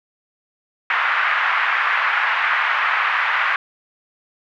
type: band-pass noise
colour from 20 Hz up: pink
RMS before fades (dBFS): -19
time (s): 0.9-3.56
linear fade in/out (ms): 2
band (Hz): 1100 to 2200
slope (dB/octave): 24
effects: none